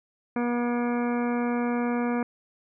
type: harmonic tone with a mistuned harmonic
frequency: 240.6 Hz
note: B3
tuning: 45 cents flat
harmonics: 1 / 2 / 3 / 4 / 5 / 6 / 7 / 9 / 10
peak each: -25 / -31 / -35 / -37 / -39 / -41 / -42 / -44 / -45 dBFS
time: 0.36-2.23 s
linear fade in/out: 2 ms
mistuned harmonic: 10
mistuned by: -44 cents
effects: none